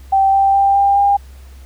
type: tone with pitch steps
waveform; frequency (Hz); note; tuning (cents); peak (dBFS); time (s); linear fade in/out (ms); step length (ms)
sine; 778 / 784.3 / 790.7 / 797.1 / 803.6; G5 / G5 / G5 / G5 / G5; -13 / +1 / +15 / +29 / +43; -9; 0.12-1.17; 10; 210
effects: added 66 Hz sine -35 dBFS peak until 1.65 s + pink hiss -49 dBFS RMS until 1.65 s